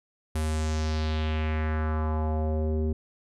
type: tone with low-pass filter sweep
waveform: square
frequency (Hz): 78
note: D#2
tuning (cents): +5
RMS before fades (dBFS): -27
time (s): 0.35-2.93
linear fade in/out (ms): 5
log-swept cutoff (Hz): 11000 to 340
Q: 2.3
effects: none